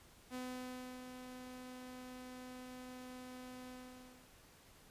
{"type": "tone with ADSR envelope", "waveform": "sawtooth", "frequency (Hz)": 252.8, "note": "B3", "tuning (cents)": 41, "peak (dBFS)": -38, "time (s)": [0.3, 4.33], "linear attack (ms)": 46, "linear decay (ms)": 660, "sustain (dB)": -7, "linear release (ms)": 650, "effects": ["pink hiss -63 dBFS RMS until 4.9 s", "resampled to 32000 Hz"]}